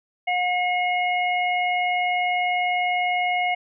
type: harmonic tone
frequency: 720 Hz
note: F#5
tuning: 47 cents flat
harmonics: 1 / 3 / 4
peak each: -22 / -24 / -33 dBFS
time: 0.27-3.55 s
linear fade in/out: 10 ms
effects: none